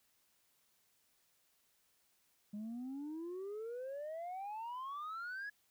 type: exponential sweep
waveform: sine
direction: up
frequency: 203.2 to 1700 Hz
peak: -39 dBFS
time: 2.53-5.5 s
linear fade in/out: 10 ms
effects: tanh soft clip ceiling -40 dBFS + white hiss -75 dBFS RMS until 5.7 s